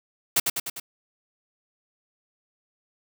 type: noise with echo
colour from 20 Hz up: white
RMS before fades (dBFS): -20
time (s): 0.36-0.4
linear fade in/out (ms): 5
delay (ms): 100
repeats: 4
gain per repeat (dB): -4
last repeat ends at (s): 0.8
effects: none